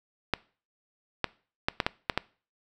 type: clicks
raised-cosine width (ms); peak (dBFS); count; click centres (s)
0.3; -8; 7; 0.337 / 1.243 / 1.685 / 1.802 / 1.865 / 2.098 / 2.176
effects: noise-tail reverb RT60 0.4 s tail -22 dB re dry